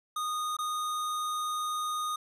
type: tone with dropouts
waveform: square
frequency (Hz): 1234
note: D#6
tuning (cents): -15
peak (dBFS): -31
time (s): 0.16-2.16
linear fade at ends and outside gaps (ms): 5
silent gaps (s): 0.568-0.587
effects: resampled to 32000 Hz